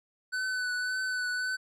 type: tone with vibrato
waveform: square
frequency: 1501 Hz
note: F#6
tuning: 24 cents sharp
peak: -30 dBFS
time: 0.32-1.57 s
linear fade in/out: 20 ms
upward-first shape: triangle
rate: 1.8 Hz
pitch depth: 26 cents each way
effects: low-pass 8000 Hz 12 dB/octave